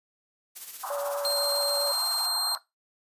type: noise with tremolo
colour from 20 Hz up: blue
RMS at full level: -37 dBFS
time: 0.55-2.27 s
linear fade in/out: 20 ms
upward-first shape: sine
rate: 16 Hz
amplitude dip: 55%
type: band-pass noise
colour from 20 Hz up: pink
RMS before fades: -37 dBFS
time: 0.83-2.58 s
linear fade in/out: 5 ms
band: 730 to 1400 Hz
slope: 48 dB/octave
type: tone with vibrato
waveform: sine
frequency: 570 Hz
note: C#5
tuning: 48 cents sharp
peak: -29 dBFS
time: 0.9-1.92 s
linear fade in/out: 5 ms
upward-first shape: sine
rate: 7.7 Hz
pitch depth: 11 cents each way
type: tone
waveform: 40% pulse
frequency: 4186 Hz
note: C8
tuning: in tune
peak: -24 dBFS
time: 1.25-2.55 s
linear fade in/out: 0 ms
effects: noise-tail reverb RT60 0.2 s tail -17 dB re dry + resampled to 32000 Hz